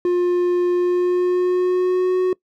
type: tone with pitch glide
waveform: triangle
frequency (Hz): 354.8 to 368.2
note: F4 to F#4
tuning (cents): +27 to -8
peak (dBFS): -13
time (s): 0.05-2.33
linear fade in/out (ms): 2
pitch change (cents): +65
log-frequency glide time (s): 0.73-2.19
effects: noise-tail reverb RT60 0.1 s tail -22 dB re dry

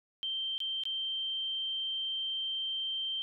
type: tone with dropouts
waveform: sine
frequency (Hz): 3136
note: G7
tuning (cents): 0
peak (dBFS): -32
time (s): 0.23-3.22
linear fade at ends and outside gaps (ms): 0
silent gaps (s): 0.58-0.603 / 0.836-0.854
effects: none

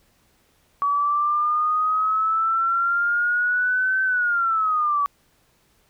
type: exponential two-way sweep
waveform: sine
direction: up then down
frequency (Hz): 1135 to 1542 to 1135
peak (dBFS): -18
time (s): 0.82-5.06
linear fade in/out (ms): 0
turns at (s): 4.03
effects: pink hiss -62 dBFS RMS until 5.89 s

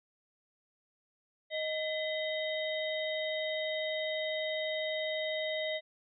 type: harmonic tone with a mistuned harmonic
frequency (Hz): 624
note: D#5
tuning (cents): +5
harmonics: 1 / 3 / 5 / 6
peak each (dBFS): -34 / -38 / -44 / -40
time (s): 1.5-5.81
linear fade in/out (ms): 50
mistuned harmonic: 3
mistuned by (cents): +130
effects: none

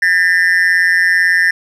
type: tone with amplitude modulation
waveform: triangle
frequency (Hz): 1800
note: A6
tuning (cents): +39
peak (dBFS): -3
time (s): 0.02-1.51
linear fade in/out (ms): 5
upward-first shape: sine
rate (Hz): 178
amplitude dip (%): 100
effects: none

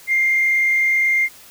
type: tone with frequency modulation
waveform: sine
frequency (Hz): 2108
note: C7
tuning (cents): +12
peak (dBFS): -13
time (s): 0.07-1.29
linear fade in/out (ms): 50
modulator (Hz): 41.7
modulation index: 0.54
effects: tanh soft clip ceiling -9 dBFS + white hiss -44 dBFS RMS until 1.5 s

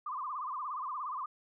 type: tone with vibrato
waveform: sine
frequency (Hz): 1108.7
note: C#6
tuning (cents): 0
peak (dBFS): -35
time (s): 0.06-1.26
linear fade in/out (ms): 5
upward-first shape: sine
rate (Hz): 17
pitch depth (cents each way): 180
effects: none

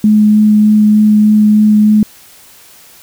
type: tone with vibrato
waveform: sine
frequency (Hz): 212.1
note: G#3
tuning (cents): +37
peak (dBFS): -4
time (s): 0.04-2.03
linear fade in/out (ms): 2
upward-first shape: sine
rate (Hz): 3.3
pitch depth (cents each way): 8
effects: white hiss -40 dBFS RMS until 3.02 s

